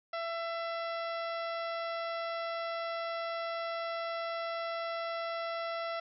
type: harmonic tone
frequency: 669 Hz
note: E5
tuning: 25 cents sharp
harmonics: 1 / 2 / 3 / 4 / 5 / 6 / 7 / 8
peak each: -36 / -39 / -44 / -50 / -51 / -52 / -55 / -53 dBFS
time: 0.13-6 s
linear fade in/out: 5 ms
effects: none